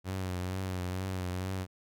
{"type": "tone with vibrato", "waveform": "sawtooth", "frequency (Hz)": 92.5, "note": "F#2", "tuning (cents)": 0, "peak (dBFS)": -29, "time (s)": [0.04, 1.67], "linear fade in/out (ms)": 50, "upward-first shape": "triangle", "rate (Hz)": 2.2, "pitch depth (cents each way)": 56, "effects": []}